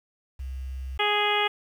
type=tone; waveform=sine; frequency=65.5 Hz; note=C2; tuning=2 cents sharp; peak=-31 dBFS; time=0.39-0.98 s; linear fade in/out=10 ms
type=harmonic tone; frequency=415.3 Hz; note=G#4; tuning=in tune; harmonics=1 / 2 / 3 / 4 / 5 / 6 / 7 / 8; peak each=-29 / -27 / -30 / -33 / -29 / -31 / -30 / -31 dBFS; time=0.99-1.48 s; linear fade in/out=10 ms
effects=9-bit